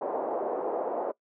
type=band-pass noise; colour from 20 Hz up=pink; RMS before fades=-31 dBFS; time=0.01-1.12 s; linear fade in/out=10 ms; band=400 to 790 Hz; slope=24 dB/octave; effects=noise-tail reverb RT60 0.1 s tail -20 dB re dry